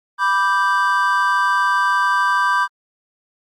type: chord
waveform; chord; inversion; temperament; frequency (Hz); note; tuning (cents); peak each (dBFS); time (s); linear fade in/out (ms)
triangle; G major; first; equal; 987.8 / 1174.7 / 1568; B5 / D6 / G6; 0 / 0 / 0; -17; 0.18-2.68; 50
effects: Opus 48 kbps